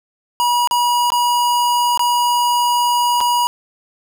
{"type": "tone with dropouts", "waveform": "square", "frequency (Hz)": 966, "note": "B5", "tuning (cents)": -39, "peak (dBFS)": -14, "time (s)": [0.4, 3.47], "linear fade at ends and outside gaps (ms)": 0, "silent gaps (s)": [[0.674, 0.711], [1.103, 1.12], [1.975, 1.994], [3.205, 3.211]], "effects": []}